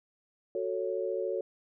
sine chord, F# minor, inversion none, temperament just, 370 / 444 / 555 Hz, F#4 / A4 / C#5, 0 / +16 / +2 cents, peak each -34 dBFS, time 0.55-1.41 s, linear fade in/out 2 ms, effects none

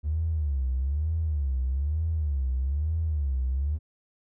triangle tone with vibrato, 72.1 Hz, D2, 31 cents flat, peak -20 dBFS, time 0.03-3.79 s, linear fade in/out 50 ms, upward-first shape sine, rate 1.1 Hz, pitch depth 210 cents each way, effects tanh soft clip ceiling -22 dBFS

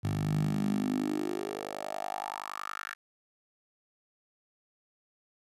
10% pulse tone with high-pass filter sweep, 50.7 Hz, G#1, 41 cents flat, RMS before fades -33 dBFS, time 0.03-2.95 s, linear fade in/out 20 ms, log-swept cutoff 110 to 1600 Hz, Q 5.2, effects resampled to 32000 Hz

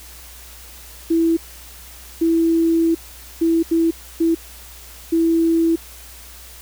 sine tone bursts at uneven times, 330.1 Hz, E4, 2 cents sharp, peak -13 dBFS, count 6, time 1.1-1.37 / 2.21-2.95 / 3.41-3.63 / 3.71-3.91 / 4.2-4.35 / 5.12-5.76 s, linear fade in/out 10 ms, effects added 60 Hz sine -42 dBFS peak until 6.61 s + white hiss -41 dBFS RMS until 6.61 s

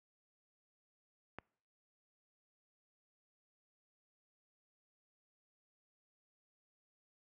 click, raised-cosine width 0.5 ms, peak -29 dBFS, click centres 1.386 s, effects noise-tail reverb RT60 0.6 s tail -26 dB re dry + high-pass 60 Hz 12 dB/octave

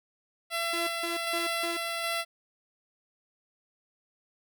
10% pulse tone with tremolo, 674 Hz, E5, 38 cents sharp, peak -20 dBFS, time 0.5-2.25 s, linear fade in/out 50 ms, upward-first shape square, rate 1.3 Hz, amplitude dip 25%
sawtooth tone bursts, 340.4 Hz, F4, 44 cents flat, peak -30 dBFS, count 4, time 0.73-1.77 s, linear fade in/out 5 ms, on 140 ms, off 160 ms
effects none

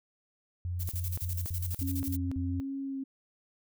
sine tone bursts, 88.4 Hz, F2, 22 cents sharp, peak -31 dBFS, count 7, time 0.65-2.6 s, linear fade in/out 0 ms, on 240 ms, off 45 ms
violet noise with tremolo, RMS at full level -38 dBFS, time 0.79-2.17 s, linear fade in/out 20 ms, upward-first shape square, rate 12 Hz, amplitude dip 75%
sine tone with vibrato, 270 Hz, C#4, 45 cents flat, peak -33 dBFS, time 1.81-3.04 s, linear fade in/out 10 ms, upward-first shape sine, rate 1.3 Hz, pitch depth 23 cents each way
effects none

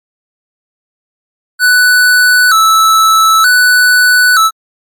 square tone with vibrato, 1396.9 Hz, F6, in tune, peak -5 dBFS, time 1.59-4.51 s, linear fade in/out 50 ms, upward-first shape square, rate 0.54 Hz, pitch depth 110 cents each way, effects MP3 96 kbps

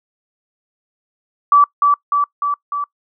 sine tone with echo, 1154 Hz, D6, 31 cents flat, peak -6 dBFS, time 1.52-1.64 s, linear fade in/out 2 ms, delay 300 ms, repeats 4, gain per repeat -3 dB, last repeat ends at 2.84 s, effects noise-tail reverb RT60 0.1 s tail -24 dB re dry

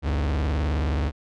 40% pulse tone with vibrato, 73.42 Hz, D2, in tune, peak -21 dBFS, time 0.02-1.12 s, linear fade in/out 50 ms, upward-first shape triangle, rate 19 Hz, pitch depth 260 cents each way, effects low-pass 4000 Hz 12 dB/octave

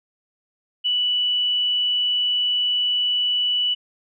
sine tone, 2960 Hz, F#7, in tune, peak -18 dBFS, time 0.84-3.75 s, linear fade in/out 20 ms, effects none

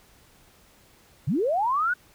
sine linear sweep, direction up, 110 to 1508 Hz, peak -21 dBFS, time 1.27-1.94 s, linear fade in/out 10 ms, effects pink hiss -57 dBFS RMS until 2.14 s

